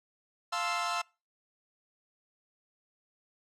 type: chord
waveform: sawtooth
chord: F major seventh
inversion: none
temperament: equal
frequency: 698.5 / 880 / 1046.5 / 1318.5 Hz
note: F5 / A5 / C6 / E6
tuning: 0 / 0 / 0 / 0 cents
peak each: -32 / -36 / -32 / -30 dBFS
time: 0.52-1.02 s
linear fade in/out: 10 ms
effects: noise-tail reverb RT60 0.3 s tail -25 dB re dry + low-pass 7000 Hz 12 dB/octave

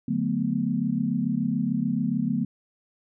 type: chord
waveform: sine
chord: B minor seventh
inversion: first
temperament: equal with one note detuned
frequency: 146.83 / 182.24 / 220 / 246.9 Hz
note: D3 / F#3 / A3 / B3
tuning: 0 / -26 / 0 / 0 cents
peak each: -31 / -29 / -27 / -27 dBFS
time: 0.08-2.45 s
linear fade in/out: 5 ms
effects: none

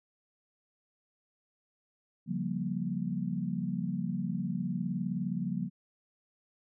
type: chord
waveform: sine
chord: G half-diminished seventh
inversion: second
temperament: just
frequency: 141.12 / 176.4 / 196 / 235.2 Hz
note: Db3 / F3 / G3 / Bb3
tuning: +31 / +18 / 0 / +16 cents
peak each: -39 / -34 / -36 / -37 dBFS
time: 2.26-5.7 s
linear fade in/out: 50 ms
effects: none

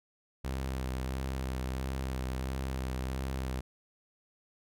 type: tone with vibrato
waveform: sawtooth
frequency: 65.2 Hz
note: C2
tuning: 5 cents flat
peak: -29 dBFS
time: 0.44-3.61 s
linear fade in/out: 10 ms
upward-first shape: sine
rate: 1.5 Hz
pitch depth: 27 cents each way
effects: none

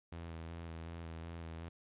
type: tone with vibrato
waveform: sawtooth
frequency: 82.9 Hz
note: E2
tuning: 10 cents sharp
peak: -40 dBFS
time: 0.12-1.69 s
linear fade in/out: 5 ms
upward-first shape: square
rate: 2.7 Hz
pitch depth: 23 cents each way
effects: resampled to 8000 Hz + 13-bit

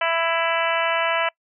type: harmonic tone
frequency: 331.6 Hz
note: E4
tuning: 10 cents sharp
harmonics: 2 / 3 / 4 / 5 / 6 / 7 / 8 / 9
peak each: -24 / -26 / -27 / -28 / -29 / -29 / -30 / -31 dBFS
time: 0.01-1.29 s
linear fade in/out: 5 ms
effects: noise-tail reverb RT60 0.1 s tail -25 dB re dry

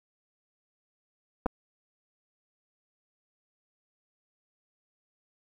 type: clicks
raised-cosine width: 1 ms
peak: -14 dBFS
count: 2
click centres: 1.46 / 1.464 s
effects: 9-bit

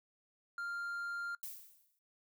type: tone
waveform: triangle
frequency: 1396 Hz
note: F6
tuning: 1 cent flat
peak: -36 dBFS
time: 0.58-1.35 s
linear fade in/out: 2 ms
type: noise with exponential decay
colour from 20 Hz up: violet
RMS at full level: -42 dBFS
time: 1.43-1.99 s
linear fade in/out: 2 ms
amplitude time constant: 120 ms
effects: noise-tail reverb RT60 0.1 s tail -20 dB re dry

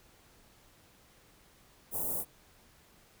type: band-stop noise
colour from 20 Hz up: white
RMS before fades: -34 dBFS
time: 1.91-2.25 s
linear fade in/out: 50 ms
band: 830 to 10000 Hz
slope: 24 dB/octave
effects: pink hiss -62 dBFS RMS until 3.2 s

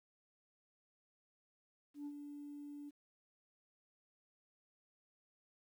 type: tone with ADSR envelope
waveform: sine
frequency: 290 Hz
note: D4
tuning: 22 cents flat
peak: -39 dBFS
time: 1.94-2.91 s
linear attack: 120 ms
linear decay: 54 ms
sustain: -7 dB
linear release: 25 ms
effects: tanh soft clip ceiling -41 dBFS + 12-bit

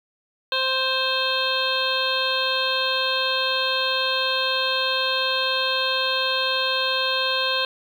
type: harmonic tone with a mistuned harmonic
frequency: 523 Hz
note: C5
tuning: 1 cent flat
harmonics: 1 / 2 / 3 / 5 / 6 / 7 / 8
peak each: -28 / -28 / -28 / -28 / -28 / -28 / -28 dBFS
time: 0.52-7.65 s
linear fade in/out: 2 ms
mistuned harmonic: 6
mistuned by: +31 cents
effects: 8-bit

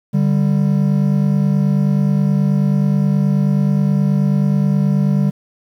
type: tone pair together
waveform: triangle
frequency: 146.61 / 196 Hz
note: D3 / G3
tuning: -3 / 0 cents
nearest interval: perfect fourth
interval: 503 cents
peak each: -13 dBFS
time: 0.13-5.31 s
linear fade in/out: 20 ms
effects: 8-bit

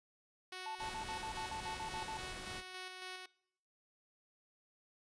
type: tone with tremolo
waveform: 5% pulse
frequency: 370 Hz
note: F#4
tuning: in tune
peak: -33 dBFS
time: 0.52-3.26 s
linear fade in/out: 5 ms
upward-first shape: square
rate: 3.6 Hz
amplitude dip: 35%
type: tone bursts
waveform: triangle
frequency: 880 Hz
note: A5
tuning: in tune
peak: -39 dBFS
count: 11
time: 0.66-2.172 s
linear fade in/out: 2 ms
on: 92 ms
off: 50 ms
type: noise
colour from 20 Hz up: pink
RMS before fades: -49 dBFS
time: 0.78-2.63 s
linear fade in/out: 50 ms
effects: noise-tail reverb RT60 0.7 s tail -21 dB re dry + resampled to 22050 Hz

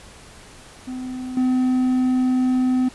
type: tone with level steps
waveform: triangle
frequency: 255 Hz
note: C4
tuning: 44 cents flat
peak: -25 / -14 dBFS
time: 0.87-2.89 s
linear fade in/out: 10 ms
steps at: 1.37 s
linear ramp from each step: 2 ms
effects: pink hiss -44 dBFS RMS until 2.94 s + resampled to 24000 Hz

